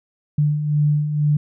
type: beating tone pair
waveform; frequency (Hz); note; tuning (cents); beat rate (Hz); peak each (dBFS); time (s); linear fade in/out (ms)
sine; 146.83 / 148.93; D3 / D3; 0 / +25; 2.1; -24 / -16; 0.38-1.37; 5
effects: none